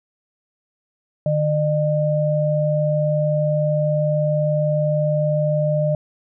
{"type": "tone pair together", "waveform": "sine", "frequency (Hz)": [151.1, 605.2], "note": ["D3", "D#5"], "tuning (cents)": [50, -48], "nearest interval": "2 octaves", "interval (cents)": 2402, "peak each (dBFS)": -19, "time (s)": [1.26, 5.95], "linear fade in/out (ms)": 2, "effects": []}